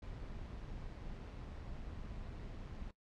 brown noise with amplitude modulation, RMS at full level -45 dBFS, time 0.02-2.91 s, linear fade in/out 5 ms, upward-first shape sine, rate 173 Hz, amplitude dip 40%, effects noise-tail reverb RT60 0.1 s tail -17 dB re dry + low-pass 5000 Hz 12 dB/octave

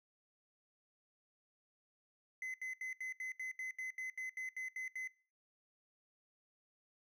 triangle tone bursts, 2040 Hz, C7, 44 cents flat, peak -38 dBFS, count 14, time 2.42-5.075 s, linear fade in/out 2 ms, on 120 ms, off 75 ms, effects noise-tail reverb RT60 0.4 s tail -22 dB re dry

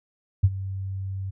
sine tone with ADSR envelope, 96.2 Hz, G2, 32 cents flat, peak -11 dBFS, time 0.43-1.31 s, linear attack 13 ms, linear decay 45 ms, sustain -17 dB, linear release 16 ms, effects none

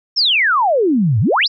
sine exponential two-way sweep, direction down then up, 5588 to 98 to 5588 Hz, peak -11 dBFS, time 0.16-1.48 s, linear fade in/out 20 ms, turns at 1.2 s, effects none

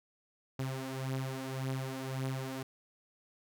sawtooth beating tone pair, 131.7 / 133.5 Hz, C3 / C3, +12 / +35 cents, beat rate 1.8 Hz, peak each -33 / -36 dBFS, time 0.59-2.63 s, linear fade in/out 5 ms, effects none

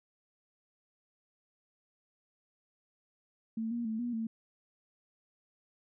sine tone with pitch steps, 223.9 / 236.6 / 220.8 / 241.1 / 224.8 Hz, A3 / A#3 / A3 / B3 / A3, +30 / +26 / +6 / -41 / +37 cents, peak -32 dBFS, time 3.57-4.27 s, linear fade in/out 5 ms, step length 140 ms, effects none

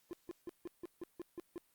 triangle tone bursts, 346.8 Hz, F4, 12 cents flat, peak -39 dBFS, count 9, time 0.11-1.579 s, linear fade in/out 0 ms, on 21 ms, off 160 ms, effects white hiss -73 dBFS RMS until 1.74 s + Opus 48 kbps

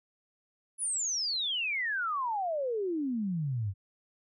sine exponential sweep, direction down, 10390 to 92.3 Hz, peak -29 dBFS, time 0.78-3.74 s, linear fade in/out 50 ms, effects none

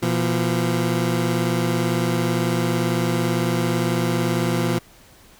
20% pulse tone pair together, 120 / 171.03 Hz, B2 / F3, -49 / -36 cents, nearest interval tritone, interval 613 cents, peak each -17 dBFS, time 0.02-4.79 s, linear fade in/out 10 ms, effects pink hiss -50 dBFS RMS until 5.39 s

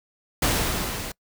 pink noise with level ramp, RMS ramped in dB -21 to -33 dBFS, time 0.42-1.12 s, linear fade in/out 5 ms, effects noise-tail reverb RT60 0.1 s tail -25 dB re dry

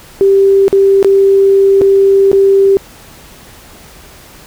sine tone with dropouts, 392 Hz, G4, in tune, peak -4 dBFS, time 0.21-2.77 s, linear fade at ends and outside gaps 0 ms, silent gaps 0.681-0.728 / 1.028-1.046 / 1.812-1.817 / 2.316-2.33 s, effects pink hiss -37 dBFS RMS until 4.46 s

